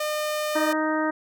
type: tone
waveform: sawtooth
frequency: 606 Hz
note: D#5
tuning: 46 cents flat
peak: -21 dBFS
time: 0-0.73 s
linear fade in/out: 5 ms
type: harmonic tone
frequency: 311.1 Hz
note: D#4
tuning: in tune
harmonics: 1 / 2 / 3 / 4 / 5 / 6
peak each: -25 / -28 / -30 / -31 / -32 / -33 dBFS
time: 0.55-1.11 s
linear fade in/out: 10 ms
effects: none